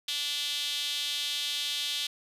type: tone with high-pass filter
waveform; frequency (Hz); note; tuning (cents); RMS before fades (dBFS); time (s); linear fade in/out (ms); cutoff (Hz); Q
sawtooth; 291.4; D4; -13; -32; 0.08-2.07; 5; 3400; 4.3
effects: resampled to 32000 Hz